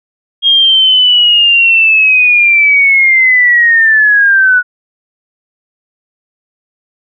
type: linear sweep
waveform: sine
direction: down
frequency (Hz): 3257 to 1462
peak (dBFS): -4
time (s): 0.42-4.63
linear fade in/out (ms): 50
effects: none